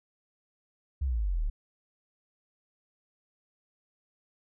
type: exponential sweep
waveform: sine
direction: down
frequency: 73 to 33.86 Hz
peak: -26 dBFS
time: 1.01-1.5 s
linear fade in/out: 10 ms
effects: none